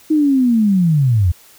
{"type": "linear sweep", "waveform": "sine", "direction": "down", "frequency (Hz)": [316.2, 80.7], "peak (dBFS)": -10, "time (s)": [0.1, 1.32], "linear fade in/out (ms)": 10, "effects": ["white hiss -46 dBFS RMS until 1.58 s"]}